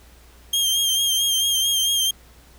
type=tone with vibrato; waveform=sawtooth; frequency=3200 Hz; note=G7; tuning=35 cents sharp; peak=-15 dBFS; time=0.53-2.11 s; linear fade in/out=5 ms; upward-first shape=sine; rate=4.5 Hz; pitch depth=35 cents each way; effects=added 60 Hz sine -49 dBFS peak until 2.58 s + pink hiss -52 dBFS RMS until 2.58 s